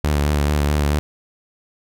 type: tone with vibrato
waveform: sawtooth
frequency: 73.42 Hz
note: D2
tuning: in tune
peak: -12 dBFS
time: 0.04-0.99 s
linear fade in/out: 0 ms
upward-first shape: triangle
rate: 4.6 Hz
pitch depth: 41 cents each way
effects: none